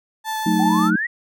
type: tone with vibrato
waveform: 35% pulse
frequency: 875 Hz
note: A5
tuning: 10 cents flat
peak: -21 dBFS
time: 0.24-0.91 s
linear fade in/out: 50 ms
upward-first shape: sine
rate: 5.3 Hz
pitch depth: 9 cents each way
type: chord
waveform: sine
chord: D# diminished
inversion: first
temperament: equal with one note detuned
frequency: 183.3 / 220 / 311.1 Hz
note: F#3 / A3 / D#4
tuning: -16 / 0 / 0 cents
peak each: -20 dBFS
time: 0.46-0.96 s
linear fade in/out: 5 ms
type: exponential sweep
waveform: sine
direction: up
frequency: 741 to 1972 Hz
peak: -20 dBFS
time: 0.59-1.07 s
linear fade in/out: 10 ms
effects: none